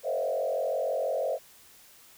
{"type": "tone with frequency modulation", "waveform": "sine", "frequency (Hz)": 587.3, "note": "D5", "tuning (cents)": 0, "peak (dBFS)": -26, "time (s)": [0.03, 1.39], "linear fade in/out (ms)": 50, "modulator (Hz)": 46, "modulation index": 2.1, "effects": ["white hiss -55 dBFS RMS until 2.17 s"]}